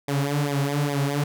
sawtooth tone with flanger, 142.7 Hz, D3, 49 cents flat, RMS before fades -24 dBFS, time 0.08-1.24 s, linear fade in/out 5 ms, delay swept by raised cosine 0.7 to 6.3 ms, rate 2.4 Hz, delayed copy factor -0.9, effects none

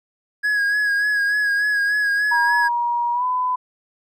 triangle tone with vibrato, 1661.2 Hz, G#6, in tune, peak -15 dBFS, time 0.43-2.69 s, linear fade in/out 20 ms, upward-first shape sine, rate 3.4 Hz, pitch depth 35 cents each way
sine tone with pitch glide, 953 to 1003.9 Hz, A#5 to B5, +38 to +28 cents, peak -18 dBFS, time 2.31-3.56 s, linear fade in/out 10 ms, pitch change +90 cents, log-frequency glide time 3.13-3.24 s
effects none

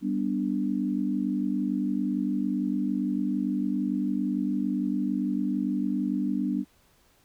sine chord, G major, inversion none, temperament equal, 196 / 246.9 / 293.7 Hz, G3 / B3 / D4, 0 / 0 / 0 cents, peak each -29 dBFS, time 0.01-6.65 s, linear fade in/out 50 ms, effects pink hiss -63 dBFS RMS until 7.24 s

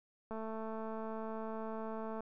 click train, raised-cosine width 1 ms, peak -30 dBFS, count 420, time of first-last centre 0.31-2.206 s, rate 221 Hz, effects none

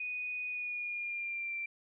sine tone with pitch glide, 2481 to 2355 Hz, D#7 to D7, -6 to +4 cents, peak -35 dBFS, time 0-1.66 s, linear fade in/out 5 ms, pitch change -90 cents, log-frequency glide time 0.46-1.55 s, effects none

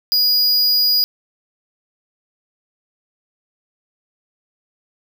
square tone, 4900 Hz, D#8, 27 cents flat, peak -13 dBFS, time 0.12-1.04 s, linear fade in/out 0 ms, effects none

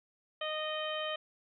harmonic tone with a mistuned harmonic, 618 Hz, D#5, 12 cents flat, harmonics 1 / 2 / 3 / 4 / 5 / 6, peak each -37 / -41 / -43 / -46 / -39 / -49 dBFS, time 0.41-1.16 s, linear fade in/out 5 ms, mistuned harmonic 6, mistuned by +16 cents, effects none

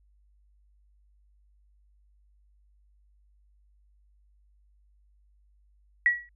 sine tone with exponential decay, 1928 Hz, B6, 42 cents flat, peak -15 dBFS, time 6.06-6.29 s, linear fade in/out 1 ms, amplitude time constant 49 ms, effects added 50 Hz sine -60 dBFS peak until 6.35 s

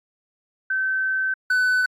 sine / triangle tone pair in turn, 1539 / 1503 Hz, G6 / F#6, -32 / +27 cents, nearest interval unison, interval 41 cents, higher first, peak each -20 / -15 dBFS, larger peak second, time 0.7-1.34 / 1.5-1.86 s, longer first, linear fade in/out 5 ms, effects AAC 48 kbps

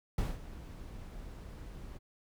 brown noise with ADSR envelope, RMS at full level -31 dBFS, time 0.18-1.99 s, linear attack 3 ms, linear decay 190 ms, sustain -15 dB, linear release 26 ms, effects none

